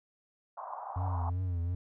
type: band-pass noise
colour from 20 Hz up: pink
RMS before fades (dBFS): -41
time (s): 0.57-1.3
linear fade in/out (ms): 5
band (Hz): 700 to 1100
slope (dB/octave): 48
type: tone with vibrato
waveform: triangle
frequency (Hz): 88.8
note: F2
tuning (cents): +29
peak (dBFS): -28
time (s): 0.96-1.75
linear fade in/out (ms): 5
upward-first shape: triangle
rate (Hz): 2.7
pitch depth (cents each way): 96
effects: none